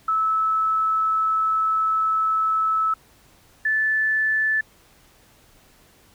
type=tone pair in turn; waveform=sine; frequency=1304 / 1748.2 Hz; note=E6 / A6; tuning=-19 / -12 cents; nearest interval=perfect fourth; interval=507 cents; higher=second; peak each=-18 dBFS; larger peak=neither; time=0.08-2.94 / 3.65-4.61 s; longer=first; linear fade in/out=5 ms; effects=pink hiss -55 dBFS RMS until 6.14 s